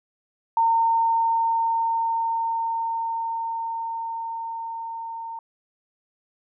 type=tone with level ramp; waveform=sine; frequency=913 Hz; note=A#5; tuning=36 cents flat; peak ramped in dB=-16 to -31 dBFS; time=0.57-5.39 s; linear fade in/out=2 ms; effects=none